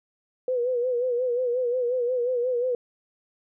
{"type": "tone with vibrato", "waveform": "sine", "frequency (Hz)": 493.9, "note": "B4", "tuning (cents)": 0, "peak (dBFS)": -22, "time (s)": [0.48, 2.75], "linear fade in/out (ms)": 2, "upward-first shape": "sine", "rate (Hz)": 5.6, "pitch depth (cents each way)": 70, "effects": []}